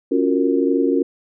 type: chord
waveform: sine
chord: Gb major seventh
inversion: second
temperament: just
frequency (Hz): 277.5 / 346.9 / 370 / 462.5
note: Db4 / F4 / Gb4 / Bb4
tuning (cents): +2 / -12 / 0 / -14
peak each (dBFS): -18 / -21 / -22 / -21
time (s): 0.11-1.03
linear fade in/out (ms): 10
effects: none